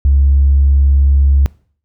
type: tone with tanh clipping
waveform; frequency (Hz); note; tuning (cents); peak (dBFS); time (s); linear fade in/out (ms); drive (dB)
triangle; 69.3; C#2; 0; -7; 0.05-1.46; 0; 5
effects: noise-tail reverb RT60 0.5 s tail -22 dB re dry